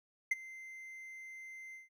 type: tone with ADSR envelope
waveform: triangle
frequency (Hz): 2078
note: C7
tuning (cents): -12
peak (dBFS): -24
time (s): 0.31-1.89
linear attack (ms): 7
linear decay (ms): 23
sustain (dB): -21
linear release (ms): 150
effects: none